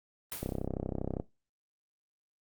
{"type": "noise with exponential decay", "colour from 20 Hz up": "white", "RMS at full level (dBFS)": -36, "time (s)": [0.32, 0.67], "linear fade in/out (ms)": 0, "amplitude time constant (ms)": 76}
{"type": "click train", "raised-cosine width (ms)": 2, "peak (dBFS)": -20, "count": 26, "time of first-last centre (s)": [0.43, 1.199], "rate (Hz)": 32.5}
{"effects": ["noise-tail reverb RT60 0.2 s tail -18 dB re dry", "Opus 32 kbps"]}